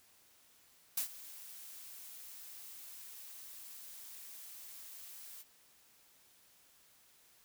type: noise with ADSR envelope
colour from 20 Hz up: blue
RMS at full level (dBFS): -33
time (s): 0.97-5.44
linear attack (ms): 6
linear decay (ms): 99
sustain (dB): -18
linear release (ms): 34
effects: white hiss -66 dBFS RMS until 7.44 s